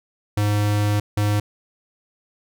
square tone bursts at uneven times, 103.83 Hz, G#2, in tune, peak -18 dBFS, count 2, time 0.37-1 / 1.17-1.4 s, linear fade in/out 5 ms, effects none

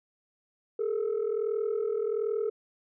sine tone pair together, 414.8 / 456.1 Hz, G#4 / A#4, -2 / -38 cents, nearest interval major second, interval 164 cents, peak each -28 dBFS, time 0.79-2.5 s, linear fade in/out 5 ms, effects tanh soft clip ceiling -23 dBFS

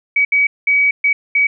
sine tone bursts at uneven times, 2270 Hz, C#7, 41 cents sharp, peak -10 dBFS, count 5, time 0.16-0.25 / 0.32-0.47 / 0.67-0.91 / 1.04-1.13 / 1.35-1.47 s, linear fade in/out 5 ms, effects none

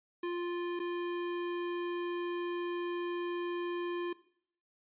square tone with dropouts, 349.2 Hz, F4, in tune, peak -34 dBFS, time 0.23-4.13 s, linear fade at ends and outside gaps 5 ms, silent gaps 0.793-0.799 s, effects noise-tail reverb RT60 0.6 s tail -18 dB re dry + resampled to 8000 Hz

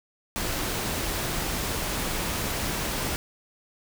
pink noise, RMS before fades -29 dBFS, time 0.36-3.16 s, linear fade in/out 0 ms, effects none

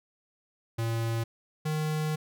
square tone pair in turn, 114.5 / 154.44 Hz, A#2 / D#3, -31 / -13 cents, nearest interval perfect fourth, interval 518 cents, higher second, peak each -28 dBFS, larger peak neither, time 0.78-1.24 / 1.65-2.16 s, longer second, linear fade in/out 10 ms, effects none

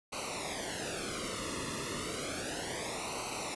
pink noise with flanger, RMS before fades -38 dBFS, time 0.12-3.55 s, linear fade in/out 10 ms, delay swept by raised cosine 0.58 to 1.31 ms, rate 0.32 Hz, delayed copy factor -0.9, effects resampled to 24000 Hz

